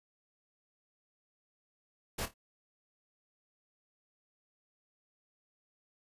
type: noise with echo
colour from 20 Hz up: pink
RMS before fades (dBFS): -36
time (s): 2.18-2.26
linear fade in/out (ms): 10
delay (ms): 27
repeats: 3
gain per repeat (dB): -11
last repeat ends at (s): 2.341
effects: resampled to 32000 Hz